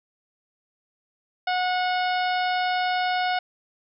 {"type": "harmonic tone", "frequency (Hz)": 730, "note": "F#5", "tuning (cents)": -24, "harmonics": [1, 2, 3, 4, 5, 6, 7], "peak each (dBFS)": [-23, -29, -33, -35, -37, -39, -40], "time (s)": [1.47, 3.39], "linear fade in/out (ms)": 5, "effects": []}